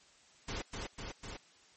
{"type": "noise with echo", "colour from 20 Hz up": "pink", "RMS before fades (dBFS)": -39, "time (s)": [0.48, 0.62], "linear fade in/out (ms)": 5, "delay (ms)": 250, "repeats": 3, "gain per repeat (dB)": -2, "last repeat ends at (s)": 1.37, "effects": ["white hiss -63 dBFS RMS until 1.76 s", "MP3 32 kbps"]}